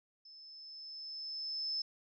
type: tone with level ramp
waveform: sine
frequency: 5250 Hz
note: E8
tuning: 8 cents flat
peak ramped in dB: -53 to -33 dBFS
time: 0.25-1.82 s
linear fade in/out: 5 ms
effects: none